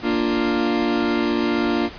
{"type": "chord", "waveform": "40% pulse", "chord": "Bb major", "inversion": "none", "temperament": "equal", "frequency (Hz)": [233.1, 293.7, 349.2], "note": ["Bb3", "D4", "F4"], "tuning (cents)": [0, 0, 0], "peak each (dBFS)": -22, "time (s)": [0.02, 1.9], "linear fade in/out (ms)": 50, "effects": ["pink hiss -38 dBFS RMS until 1.98 s", "resampled to 11025 Hz"]}